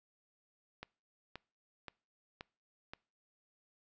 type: click train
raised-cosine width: 0.3 ms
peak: -28 dBFS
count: 5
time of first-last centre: 0.83-2.935 s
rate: 1.9 Hz
effects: noise-tail reverb RT60 0.4 s tail -25 dB re dry + resampled to 16000 Hz